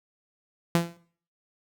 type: tone with exponential decay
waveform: sawtooth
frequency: 169.9 Hz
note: F3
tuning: 47 cents flat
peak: -13 dBFS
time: 0.75-0.97 s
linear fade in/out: 0 ms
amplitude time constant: 46 ms
effects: noise-tail reverb RT60 0.5 s tail -18 dB re dry